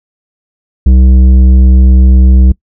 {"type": "tone with tanh clipping", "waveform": "sine", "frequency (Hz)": 64, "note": "C2", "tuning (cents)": -38, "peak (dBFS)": -3, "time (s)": [0.86, 2.52], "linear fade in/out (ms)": 5, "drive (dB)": 10, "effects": ["noise-tail reverb RT60 0.1 s tail -23 dB re dry"]}